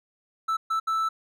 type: tone bursts at uneven times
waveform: triangle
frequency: 1318.5 Hz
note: E6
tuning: in tune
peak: -21 dBFS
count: 3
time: 0.48-0.57 / 0.7-0.8 / 0.87-1.09 s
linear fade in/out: 10 ms
effects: none